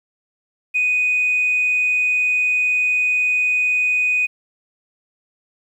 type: tone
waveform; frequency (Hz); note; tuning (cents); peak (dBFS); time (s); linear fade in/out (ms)
sine; 2489; D#7; 0; -14; 0.74-4.27; 20
effects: tanh soft clip ceiling -11 dBFS + 9-bit